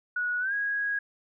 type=tone with pitch glide; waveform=sine; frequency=1462 to 1650.5 Hz; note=F#6 to G#6; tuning=-21 to -11 cents; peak=-26 dBFS; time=0.16-0.99 s; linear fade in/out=5 ms; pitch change=+210 cents; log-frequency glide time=0.4-0.54 s; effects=none